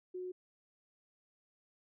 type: tone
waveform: sine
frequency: 365.4 Hz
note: F#4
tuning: 22 cents flat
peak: -39 dBFS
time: 0.14-0.32 s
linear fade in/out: 10 ms
effects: none